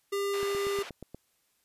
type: tone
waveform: square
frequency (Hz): 400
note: G4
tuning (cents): +35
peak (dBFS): -29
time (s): 0.12-0.83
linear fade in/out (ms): 10
type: band-pass noise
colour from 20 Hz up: white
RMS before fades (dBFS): -44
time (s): 0.33-0.9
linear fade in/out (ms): 10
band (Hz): 480 to 2900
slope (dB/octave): 12
type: click train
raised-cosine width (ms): 2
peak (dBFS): -28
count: 7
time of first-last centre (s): 0.43-1.146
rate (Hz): 8.38
effects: white hiss -72 dBFS RMS until 1.64 s + resampled to 32000 Hz